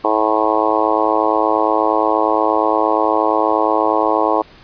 harmonic tone, 108.5 Hz, A2, 24 cents flat, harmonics 3 / 4 / 5 / 6 / 7 / 8 / 9 / 10, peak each -21 / -21 / -21 / -21 / -21 / -21 / -21 / -21 dBFS, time 0.04-4.42 s, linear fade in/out 5 ms, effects pink hiss -44 dBFS RMS until 4.63 s + resampled to 11025 Hz

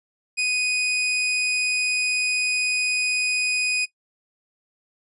sawtooth tone, 2489 Hz, D#7, in tune, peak -17 dBFS, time 0.37-3.86 s, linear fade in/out 20 ms, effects noise-tail reverb RT60 0.1 s tail -20 dB re dry + resampled to 24000 Hz

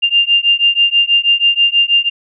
sine beating tone pair, 2794 / 2800.2 Hz, F7 / F7, 0 / +4 cents, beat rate 6.2 Hz, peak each -12 dBFS, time 0.02-2.1 s, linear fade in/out 20 ms, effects none

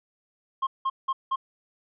triangle tone bursts, 1068 Hz, C6, 35 cents sharp, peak -21 dBFS, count 4, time 0.62-1.36 s, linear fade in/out 10 ms, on 50 ms, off 180 ms, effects resampled to 8000 Hz

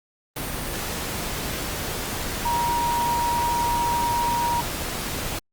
sine tone in noise, 948 Hz, A#5, 29 cents sharp, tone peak -21 dBFS, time 2.45-4.61 s, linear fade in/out 5 ms, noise pink, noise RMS -29 dBFS, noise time 0.36-5.39 s, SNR +5 dB, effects Opus 32 kbps

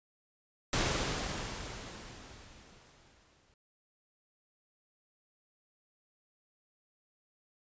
pink noise with exponential decay, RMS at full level -29 dBFS, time 0.73-3.54 s, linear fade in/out 1 ms, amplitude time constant 610 ms, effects resampled to 16000 Hz

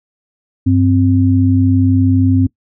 sine tone pair together, 97.99 / 261.6 Hz, G2 / C4, 0 / 0 cents, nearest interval octave + perfect fourth, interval 1700 cents, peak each -11 dBFS, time 0.66-2.47 s, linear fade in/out 10 ms, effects noise-tail reverb RT60 0.1 s tail -21 dB re dry

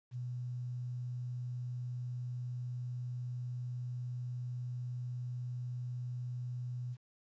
sine tone with quantisation, 123.47 Hz, B2, in tune, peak -37 dBFS, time 0.11-6.97 s, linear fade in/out 50 ms, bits 11, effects resampled to 16000 Hz

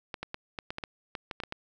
clicks, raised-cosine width 0.3 ms, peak -19 dBFS, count 12, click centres 0.142 / 0.23 / 0.344 / 0.588 / 0.705 / 0.784 / 0.838 / 1.152 / 1.312 / 1.402 / 1.436 / 1.524 s, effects none

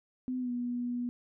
sine tone with pitch glide, 254.2 to 243.4 Hz, C4 to B3, -50 to -25 cents, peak -31 dBFS, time 0.28-1.09 s, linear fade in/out 0 ms, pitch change -75 cents, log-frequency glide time 0.39-0.51 s, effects none

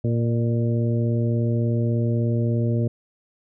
harmonic tone with a mistuned harmonic, 116.54 Hz, A#2, in tune, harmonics 1 / 2 / 3 / 4 / 5, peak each -20 / -26 / -30 / -32 / -34 dBFS, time 0.04-2.88 s, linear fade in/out 5 ms, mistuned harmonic 5, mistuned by +28 cents, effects none

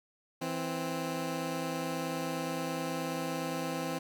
15% pulse tone pair together, 164.56 / 261.6 Hz, E3 / C4, -3 / 0 cents, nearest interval minor sixth, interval 803 cents, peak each -30 / -29 dBFS, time 0.41-3.99 s, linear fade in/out 10 ms, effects none

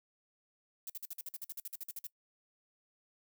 violet noise bursts, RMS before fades -42 dBFS, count 16, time 0.87-2.068 s, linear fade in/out 2 ms, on 28 ms, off 50 ms, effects noise-tail reverb RT60 0.1 s tail -22 dB re dry

